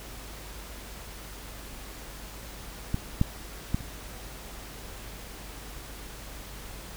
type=clicks; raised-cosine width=5 ms; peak=-14 / -9 / -13 / -29 dBFS; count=4; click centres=2.944 / 3.214 / 3.745 / 3.807 s; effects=added 50 Hz sine -44 dBFS peak until 6.96 s + pink hiss -44 dBFS RMS until 6.96 s